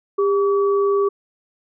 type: tone pair together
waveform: sine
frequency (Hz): 400 / 1142.2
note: G4 / D6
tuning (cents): +35 / -49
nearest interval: octave + tritone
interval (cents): 1816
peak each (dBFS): -15 / -24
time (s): 0.18-1.09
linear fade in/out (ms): 10
effects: none